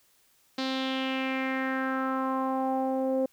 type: tone with low-pass filter sweep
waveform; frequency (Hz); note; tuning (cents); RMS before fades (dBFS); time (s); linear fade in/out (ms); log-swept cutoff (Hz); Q
sawtooth; 263.6; C4; +13; -29; 0.58-3.26; 5; 4300 to 530; 3.7
effects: white hiss -65 dBFS RMS until 3.32 s